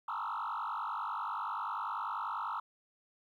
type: tone with frequency modulation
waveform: sine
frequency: 1108.7 Hz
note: C#6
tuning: in tune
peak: -33 dBFS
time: 0.08-2.6 s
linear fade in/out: 5 ms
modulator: 50.2 Hz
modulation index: 5
effects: tanh soft clip ceiling -32 dBFS + 12-bit